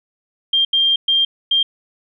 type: tone bursts at uneven times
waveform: sine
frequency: 3191 Hz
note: G7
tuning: 30 cents sharp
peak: -12 dBFS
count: 4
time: 0.53-0.65 / 0.73-0.96 / 1.08-1.25 / 1.51-1.63 s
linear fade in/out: 5 ms
effects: none